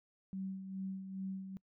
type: tone with tremolo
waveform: sine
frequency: 191.2 Hz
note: G3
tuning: 43 cents flat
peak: -37 dBFS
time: 0.33-1.57 s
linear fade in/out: 0 ms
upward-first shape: sine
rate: 2.4 Hz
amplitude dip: 55%
effects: noise-tail reverb RT60 0.1 s tail -25 dB re dry